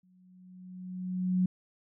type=tone with exponential growth; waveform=sine; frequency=183.3 Hz; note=F#3; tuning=16 cents flat; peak=-22 dBFS; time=0.03-1.46 s; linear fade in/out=5 ms; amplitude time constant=310 ms; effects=none